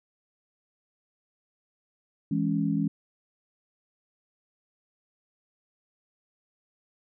sine chord, C# minor, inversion first, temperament equal, 164.81 / 207.7 / 277.2 Hz, E3 / G#3 / C#4, 0 / 0 / 0 cents, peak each -28 dBFS, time 2.31-2.88 s, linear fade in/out 5 ms, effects none

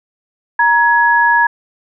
sine tone pair together, 941.7 / 1678 Hz, A#5 / G#6, +17 / +17 cents, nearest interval minor seventh, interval 1000 cents, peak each -11 dBFS, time 0.59-1.47 s, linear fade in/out 5 ms, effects none

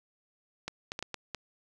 clicks, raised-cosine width 0.2 ms, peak -18 dBFS, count 6, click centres 0.68 / 0.919 / 0.991 / 1.026 / 1.143 / 1.347 s, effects none

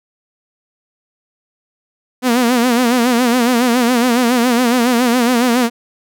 sawtooth tone with vibrato, 243 Hz, B3, 28 cents flat, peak -7 dBFS, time 2.22-5.7 s, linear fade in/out 50 ms, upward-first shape sine, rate 7.2 Hz, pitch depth 95 cents each way, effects none

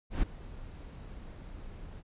brown noise with ADSR envelope, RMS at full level -27 dBFS, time 0.1-2.03 s, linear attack 130 ms, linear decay 6 ms, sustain -18 dB, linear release 43 ms, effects resampled to 8000 Hz

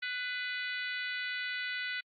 harmonic tone with a mistuned harmonic, 494.6 Hz, B4, 3 cents sharp, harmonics 3 / 4 / 5 / 6 / 7 / 8 / 9, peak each -38 / -38 / -43 / -46 / -47 / -46 / -51 dBFS, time 0.02-2.01 s, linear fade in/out 10 ms, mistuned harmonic 4, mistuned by +24 cents, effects AAC 48 kbps

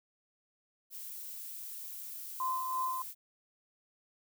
violet noise, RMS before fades -44 dBFS, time 0.9-3.15 s, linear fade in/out 50 ms
sine tone with tremolo, 1033 Hz, C6, 22 cents flat, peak -30 dBFS, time 2.4-3.02 s, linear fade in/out 2 ms, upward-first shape sine, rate 3 Hz, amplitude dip 40%
effects none

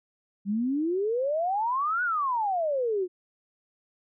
sine exponential two-way sweep, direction up then down, 192.3 to 1494 to 349.1 Hz, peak -24 dBFS, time 0.45-3.08 s, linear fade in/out 50 ms, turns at 2.03 s, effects none

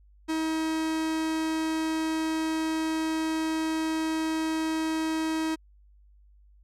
45% pulse tone, 318.5 Hz, D#4, 41 cents sharp, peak -26 dBFS, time 0.28-5.56 s, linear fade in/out 20 ms, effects added 50 Hz sine -54 dBFS peak until 6.63 s + low-pass 10000 Hz 12 dB/octave

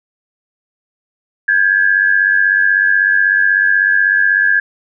sine tone pair together, 1600 / 1696.2 Hz, G6 / G#6, +35 / +36 cents, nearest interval minor second, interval 101 cents, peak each -12 dBFS, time 1.48-4.6 s, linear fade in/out 5 ms, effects none

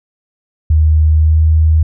sine tone with pitch glide, 77.78 to 79 Hz, D#2 to D#2, 0 to +27 cents, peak -6 dBFS, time 0.7-1.83 s, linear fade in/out 5 ms, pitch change +27 cents, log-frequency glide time 1.16-1.41 s, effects none

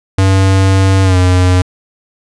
square tone with pitch glide, 96 to 91.08 Hz, G2 to F#2, -36 to -27 cents, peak -7 dBFS, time 0.18-1.62 s, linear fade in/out 5 ms, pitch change -91 cents, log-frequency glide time 1.03-1.17 s, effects resampled to 22050 Hz

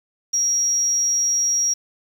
sine tone, 5660 Hz, F8, 22 cents sharp, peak -16 dBFS, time 0.33-1.74 s, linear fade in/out 10 ms, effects tanh soft clip ceiling -12 dBFS + 7-bit

